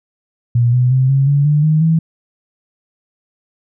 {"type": "tone with pitch steps", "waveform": "sine", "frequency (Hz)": [119.7, 125, 130.53, 136.31, 142.35, 148.65, 155.23, 162.1], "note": ["A#2", "B2", "C3", "C#3", "C#3", "D3", "D#3", "E3"], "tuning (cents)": [46, 21, -4, -29, 46, 21, -4, -29], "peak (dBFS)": -9, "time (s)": [0.55, 1.99], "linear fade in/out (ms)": 5, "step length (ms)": 180, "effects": []}